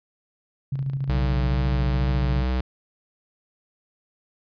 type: tone with tremolo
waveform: sine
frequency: 136.1 Hz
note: C#3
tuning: 31 cents flat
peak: -22 dBFS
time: 0.72-2.43 s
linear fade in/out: 5 ms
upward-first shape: square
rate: 14 Hz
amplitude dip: 45%
type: tone with vibrato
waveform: square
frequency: 62.7 Hz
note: B1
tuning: 27 cents sharp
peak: -22 dBFS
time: 1.09-2.61 s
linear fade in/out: 5 ms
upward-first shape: sine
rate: 2.3 Hz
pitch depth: 18 cents each way
effects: resampled to 11025 Hz